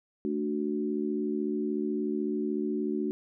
sine chord, D major, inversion second, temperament equal, 220 / 293.7 / 370 Hz, A3 / D4 / F#4, 0 / 0 / 0 cents, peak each -32 / -32 / -32 dBFS, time 0.25-3.11 s, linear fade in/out 0 ms, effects none

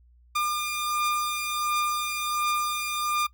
sawtooth beating tone pair, 1203 / 1204.4 Hz, D6 / D6, +41 / +43 cents, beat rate 1.4 Hz, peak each -28 / -23 dBFS, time 0.35-3.27 s, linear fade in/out 10 ms, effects noise-tail reverb RT60 0.1 s tail -20 dB re dry + added 60 Hz sine -54 dBFS peak until 3.33 s

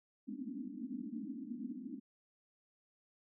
white band-pass noise, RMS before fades -44 dBFS, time 0.27-2 s, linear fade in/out 20 ms, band 200 to 300 Hz, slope 96 dB/octave, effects none

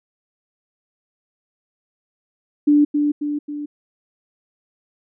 sine tone with echo, 293.7 Hz, D4, in tune, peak -10 dBFS, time 2.67-2.85 s, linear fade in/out 10 ms, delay 270 ms, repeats 3, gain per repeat -5 dB, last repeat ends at 3.66 s, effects none

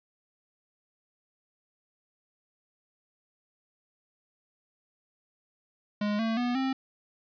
square tone with pitch steps, 207.7 / 225.2 / 244.2 / 264.7 Hz, G#3 / A3 / B3 / C4, 0 / +40 / -19 / +20 cents, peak -27 dBFS, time 6.01-6.73 s, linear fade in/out 5 ms, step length 180 ms, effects resampled to 11025 Hz + 11-bit

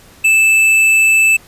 triangle tone with hard clipping, 2633 Hz, E7, 3 cents flat, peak -9 dBFS, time 0.24-1.37 s, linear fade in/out 10 ms, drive 12 dB, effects pink hiss -43 dBFS RMS until 1.47 s + resampled to 32000 Hz

